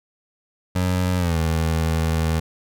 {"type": "tone with pitch glide", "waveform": "25% pulse", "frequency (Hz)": [91.2, 80.78], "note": ["F#2", "E2"], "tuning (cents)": [-24, -35], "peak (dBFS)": -15, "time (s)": [0.75, 2.4], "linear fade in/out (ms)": 10, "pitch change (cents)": -211, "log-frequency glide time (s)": [1.17, 1.37], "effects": []}